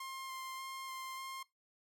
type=tone with vibrato; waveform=sawtooth; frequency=1057 Hz; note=C6; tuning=17 cents sharp; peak=-39 dBFS; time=0-1.43 s; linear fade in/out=5 ms; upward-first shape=square; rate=1.7 Hz; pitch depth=9 cents each way; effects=noise-tail reverb RT60 0.2 s tail -21 dB re dry